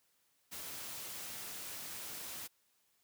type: noise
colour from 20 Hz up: white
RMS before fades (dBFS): -45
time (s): 0.51-2.48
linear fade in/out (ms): 20
effects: white hiss -75 dBFS RMS until 3.03 s + high-pass 60 Hz 12 dB/octave